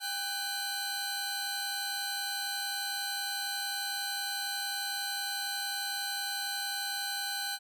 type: tone cluster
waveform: sawtooth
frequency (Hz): 802 / 1513 / 4061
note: G5 / F#6 / B7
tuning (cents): +39 / +38 / +48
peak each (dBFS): -36 / -34 / -33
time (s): 0-7.59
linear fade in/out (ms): 50
effects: none